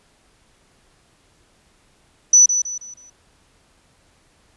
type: tone with echo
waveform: sine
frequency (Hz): 5960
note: F#8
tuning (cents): +12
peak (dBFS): -7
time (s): 2.33-2.46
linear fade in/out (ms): 5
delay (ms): 160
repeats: 4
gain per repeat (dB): -9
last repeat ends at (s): 3.1
effects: pink hiss -58 dBFS RMS until 4.56 s + resampled to 24000 Hz